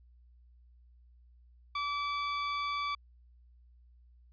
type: tone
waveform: sawtooth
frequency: 1154 Hz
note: D6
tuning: 31 cents flat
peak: -28 dBFS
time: 1.75-2.95 s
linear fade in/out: 5 ms
effects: added 60 Hz sine -57 dBFS peak until 4.32 s + resampled to 11025 Hz